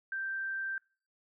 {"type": "tone", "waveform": "sine", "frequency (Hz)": 1568, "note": "G6", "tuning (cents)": 0, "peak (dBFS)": -33, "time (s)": [0.12, 0.78], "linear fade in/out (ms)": 2, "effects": ["noise-tail reverb RT60 0.4 s tail -25 dB re dry"]}